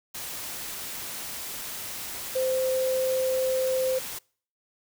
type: tone in noise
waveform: sine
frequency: 519 Hz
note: C5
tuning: 14 cents flat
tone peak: -23 dBFS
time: 2.35-3.99 s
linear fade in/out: 10 ms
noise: white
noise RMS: -36 dBFS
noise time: 0.14-4.19 s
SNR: +10 dB
effects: noise-tail reverb RT60 0.5 s tail -26 dB re dry